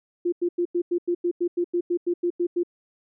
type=tone bursts; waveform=sine; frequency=349.2 Hz; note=F4; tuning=in tune; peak=-20 dBFS; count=15; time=0.25-2.634 s; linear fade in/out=10 ms; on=74 ms; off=91 ms; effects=none